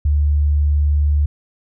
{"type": "tone", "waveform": "sine", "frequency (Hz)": 73.42, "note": "D2", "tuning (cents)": 0, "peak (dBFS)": -12, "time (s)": [0.05, 1.26], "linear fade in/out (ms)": 5, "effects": []}